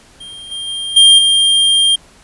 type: tone with level steps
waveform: square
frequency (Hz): 3197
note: G7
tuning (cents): +33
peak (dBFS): -30 / -22 / -20 / -4 / -9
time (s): 0.2-1.96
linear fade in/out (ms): 10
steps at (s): 0.51 / 0.67 / 0.96 / 1.18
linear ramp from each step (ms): 10
effects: pink hiss -45 dBFS RMS until 2.23 s + resampled to 24000 Hz